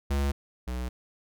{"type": "tone pair in turn", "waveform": "square", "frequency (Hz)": [69.9, 62], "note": ["C#2", "B1"], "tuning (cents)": [15, 7], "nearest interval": "major second", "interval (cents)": 208, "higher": "first", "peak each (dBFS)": [-25, -31], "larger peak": "first", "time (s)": [[0.1, 0.32], [0.67, 0.89]], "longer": "neither", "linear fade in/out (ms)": 10, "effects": []}